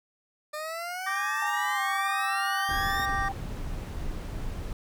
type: exponential sweep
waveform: 20% pulse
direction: up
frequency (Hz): 599 to 1864.7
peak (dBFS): -28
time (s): 0.53-3.06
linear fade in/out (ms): 10
type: chord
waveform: triangle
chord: G minor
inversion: second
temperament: equal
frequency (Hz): 1174.7 / 1568 / 1864.7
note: D6 / G6 / Bb6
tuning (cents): 0 / 0 / 0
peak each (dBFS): -29 / -34 / -30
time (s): 1.06-3.29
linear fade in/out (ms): 10
type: tone with pitch glide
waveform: sine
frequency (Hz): 830.6 to 787.2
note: G#5 to G5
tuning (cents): 0 to +7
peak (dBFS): -31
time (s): 1.42-3.32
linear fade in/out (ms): 2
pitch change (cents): -93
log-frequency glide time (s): 1.74-1.8
type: noise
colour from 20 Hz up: brown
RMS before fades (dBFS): -34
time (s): 2.69-4.73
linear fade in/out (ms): 2
effects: none